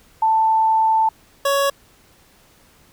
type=tone pair in turn; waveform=sine / 25% pulse; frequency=885 / 557.5 Hz; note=A5 / C#5; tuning=+10 / +10 cents; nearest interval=minor sixth; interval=800 cents; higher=first; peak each=-13 / -12 dBFS; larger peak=second; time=0.22-1.09 / 1.45-1.7 s; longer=first; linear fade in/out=5 ms; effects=pink hiss -53 dBFS RMS until 2.92 s

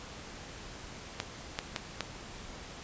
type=clicks; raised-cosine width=0.2 ms; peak=-14 dBFS; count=4; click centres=1.201 / 1.589 / 1.762 / 2.007 s; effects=pink hiss -46 dBFS RMS until 2.83 s + resampled to 16000 Hz

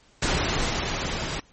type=noise with level ramp; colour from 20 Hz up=pink; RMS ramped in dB=-23 to -30 dBFS; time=0.22-1.4 s; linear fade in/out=5 ms; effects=pink hiss -58 dBFS RMS until 1.52 s + MP3 32 kbps

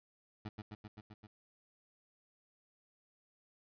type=tone with echo; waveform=20% pulse; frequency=106.4 Hz; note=G#2; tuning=42 cents sharp; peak=-36 dBFS; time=0.45-0.49 s; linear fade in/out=5 ms; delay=130 ms; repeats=6; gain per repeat=-2 dB; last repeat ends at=1.27 s; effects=resampled to 11025 Hz

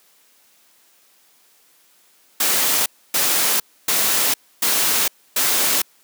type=noise bursts; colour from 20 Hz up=white; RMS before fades=-18 dBFS; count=5; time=2.4-5.82 s; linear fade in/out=5 ms; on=460 ms; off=280 ms; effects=white hiss -56 dBFS RMS until 6.03 s + high-pass 200 Hz 12 dB/octave

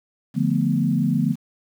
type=chord; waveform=sine; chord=B half-diminished seventh; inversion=first; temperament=equal; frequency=146.83 / 174.61 / 220 / 246.9 Hz; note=D3 / F3 / A3 / B3; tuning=0 / 0 / 0 / 0 cents; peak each=-23 dBFS; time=0.34-1.36 s; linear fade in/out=50 ms; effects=8-bit

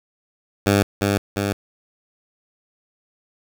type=tone with echo; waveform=10% pulse; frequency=100.2 Hz; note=G2; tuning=38 cents sharp; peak=-6 dBFS; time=0.66-0.83 s; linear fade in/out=5 ms; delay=350 ms; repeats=2; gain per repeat=-3 dB; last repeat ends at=1.53 s; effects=none

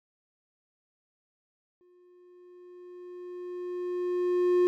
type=tone with exponential growth; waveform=triangle; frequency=357.6 Hz; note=F4; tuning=41 cents sharp; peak=-17 dBFS; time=1.81-4.67 s; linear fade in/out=0 ms; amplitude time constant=620 ms; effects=none

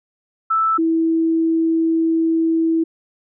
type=tone pair in turn; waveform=sine; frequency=1318.5 / 326.4 Hz; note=E6 / E4; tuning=0 / -17 cents; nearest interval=2 octaves; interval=2417 cents; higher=first; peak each=-14 dBFS; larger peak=neither; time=0.5-0.78 / 0.78-2.84 s; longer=second; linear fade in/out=10 ms; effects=none

